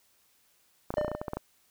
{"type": "clicks", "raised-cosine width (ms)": 1, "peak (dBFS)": -18, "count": 12, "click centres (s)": [0.905, 0.94, 0.982, 1.013, 1.047, 1.081, 1.116, 1.15, 1.215, 1.282, 1.334, 1.37]}
{"type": "tone with exponential decay", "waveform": "triangle", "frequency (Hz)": 602, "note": "D5", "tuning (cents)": 43, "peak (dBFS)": -22, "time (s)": [0.97, 1.39], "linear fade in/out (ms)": 2, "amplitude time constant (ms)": 91}
{"effects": ["white hiss -67 dBFS RMS until 1.7 s"]}